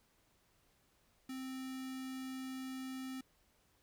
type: tone with notch filter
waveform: square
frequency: 261.6 Hz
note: C4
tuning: in tune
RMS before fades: -44 dBFS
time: 1.29-3.21 s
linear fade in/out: 5 ms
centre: 650 Hz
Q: 0.94
effects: pink hiss -73 dBFS RMS until 3.82 s